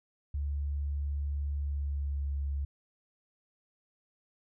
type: tone with pitch glide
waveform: sine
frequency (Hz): 71.6 to 70.21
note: D2 to C#2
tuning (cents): -43 to +23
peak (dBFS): -30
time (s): 0.34-2.65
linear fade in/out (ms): 5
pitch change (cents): -34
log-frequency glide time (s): 1.54-2.34
effects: none